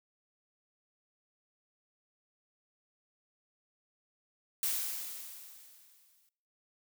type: noise with exponential decay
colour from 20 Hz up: blue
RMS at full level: -31 dBFS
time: 4.63-6.29 s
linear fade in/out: 1 ms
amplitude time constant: 360 ms
effects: noise-tail reverb RT60 0.6 s tail -21 dB re dry